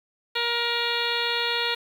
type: harmonic tone with a mistuned harmonic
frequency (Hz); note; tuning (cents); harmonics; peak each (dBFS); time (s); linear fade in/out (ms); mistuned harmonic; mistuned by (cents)
472.2; A#4; +22; 1 / 2 / 3 / 4 / 5 / 6 / 7 / 8 / 9; -32 / -32 / -32 / -32 / -32 / -32 / -32 / -32 / -32; 0.35-1.75; 10; 7; +39
effects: 8-bit